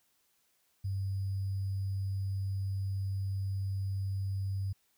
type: tone with sample-and-hold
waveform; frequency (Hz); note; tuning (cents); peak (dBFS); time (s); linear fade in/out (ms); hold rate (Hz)
sine; 97; G2; -18; -31; 0.84-4.73; 10; 4900
effects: white hiss -73 dBFS RMS until 4.97 s